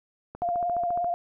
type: click train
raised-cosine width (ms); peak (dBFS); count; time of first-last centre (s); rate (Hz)
1; -25; 11; 0.35-1.044; 14.4
type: tone with vibrato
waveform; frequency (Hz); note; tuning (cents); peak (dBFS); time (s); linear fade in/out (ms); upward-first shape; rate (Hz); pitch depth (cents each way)
sine; 699; F5; +1; -24; 0.42-1.14; 0; sine; 17; 39
effects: none